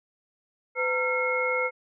sine tone cluster, 505 / 918 / 1365 / 2164 Hz, B4 / A#5 / F6 / C#7, +39 / -27 / -40 / -42 cents, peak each -27 / -35 / -31 / -27 dBFS, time 0.75-1.71 s, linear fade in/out 50 ms, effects none

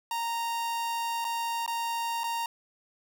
45% pulse tone with dropouts, 928 Hz, A#5, 8 cents flat, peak -29 dBFS, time 0.11-2.46 s, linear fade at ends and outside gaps 2 ms, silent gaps 1.245-1.249 / 1.663-1.677 / 2.235-2.24 s, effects none

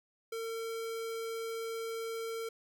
square tone, 453.8 Hz, A#4, 47 cents flat, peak -37 dBFS, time 0.32-2.49 s, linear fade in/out 5 ms, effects none

